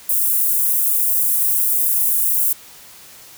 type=high-pass noise; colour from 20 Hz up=white; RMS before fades=-17 dBFS; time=0.09-2.53 s; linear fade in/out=5 ms; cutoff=10000 Hz; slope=24 dB/octave; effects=white hiss -42 dBFS RMS until 3.37 s

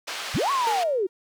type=band-pass noise; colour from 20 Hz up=white; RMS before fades=-33 dBFS; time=0.07-0.84 s; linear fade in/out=10 ms; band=570 to 4000 Hz; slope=12 dB/octave
type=linear two-way sweep; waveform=sine; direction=up then down; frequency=46.25 to 1138 to 350.1 Hz; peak=-21 dBFS; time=0.34-1.07 s; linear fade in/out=10 ms; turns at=0.51 s
type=tone with exponential decay; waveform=sawtooth; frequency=466.2 Hz; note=A#4; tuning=in tune; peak=-22 dBFS; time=0.67-1.09 s; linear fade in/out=1 ms; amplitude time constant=91 ms
effects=none

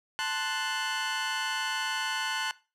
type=chord; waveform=20% pulse; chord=F# diminished; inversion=first; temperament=equal; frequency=880 / 1046.5 / 1480 Hz; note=A5 / C6 / F#6; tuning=0 / 0 / 0 cents; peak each=-29 / -31 / -27 dBFS; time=0.19-2.51 s; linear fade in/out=0 ms; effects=noise-tail reverb RT60 0.3 s tail -19 dB re dry + low-pass 8000 Hz 12 dB/octave

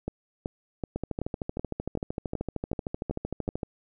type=two click trains; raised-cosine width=2 ms; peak=-17 / -17 dBFS; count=36 / 10; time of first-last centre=0.96-3.632 / 0.08-3.489 s; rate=13.1 / 2.64 Hz; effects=none

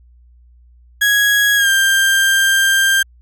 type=tone with pitch glide; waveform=35% pulse; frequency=1660 to 1586 Hz; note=G#6 to G6; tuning=-1 to +20 cents; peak=-9 dBFS; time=1.01-3.03 s; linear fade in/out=10 ms; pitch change=-79 cents; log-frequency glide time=1.56-1.69 s; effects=added 60 Hz sine -44 dBFS peak until 3.21 s

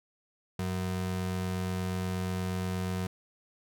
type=ring-modulated tone; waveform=square; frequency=140 Hz; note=C#3; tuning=18 cents sharp; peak=-28 dBFS; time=0.59-3.07 s; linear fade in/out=2 ms; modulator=44.2 Hz; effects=none

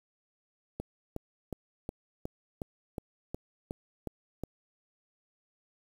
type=click train; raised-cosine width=2 ms; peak=-22 dBFS; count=11; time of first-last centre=0.8-4.436 s; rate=2.75 Hz; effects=8-bit

